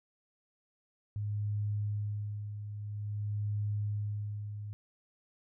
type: tone with tremolo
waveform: sine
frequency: 104 Hz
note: G#2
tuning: 3 cents sharp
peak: -30 dBFS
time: 1.16-4.73 s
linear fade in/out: 0 ms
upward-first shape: sine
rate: 0.5 Hz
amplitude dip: 60%
effects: none